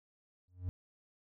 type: tone with exponential growth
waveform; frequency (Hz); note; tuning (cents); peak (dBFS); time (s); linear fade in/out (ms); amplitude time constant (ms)
triangle; 90.3; F#2; -42; -29; 0.48-0.69; 0; 44
effects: none